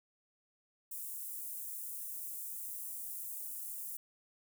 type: high-pass noise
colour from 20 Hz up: white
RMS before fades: -43 dBFS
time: 0.91-3.97 s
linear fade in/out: 5 ms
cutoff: 8900 Hz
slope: 24 dB/octave
effects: none